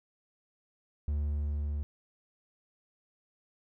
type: tone with level ramp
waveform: triangle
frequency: 73.42 Hz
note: D2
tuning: in tune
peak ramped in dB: -26 to -29 dBFS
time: 1.08-1.83 s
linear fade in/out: 0 ms
effects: none